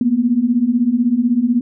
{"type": "beating tone pair", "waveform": "sine", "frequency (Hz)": [229.9, 245.9], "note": ["A#3", "B3"], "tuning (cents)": [-24, -7], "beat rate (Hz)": 16, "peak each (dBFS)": [-17, -14], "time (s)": [0.01, 1.61], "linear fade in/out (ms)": 2, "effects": []}